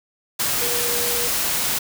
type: tone in noise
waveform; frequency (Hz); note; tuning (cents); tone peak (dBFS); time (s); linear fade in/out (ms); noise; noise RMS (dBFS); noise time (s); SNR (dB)
sine; 480; B4; -49; -28; 0.61-1.28; 10; white; -22; 0.39-1.79; -9
effects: none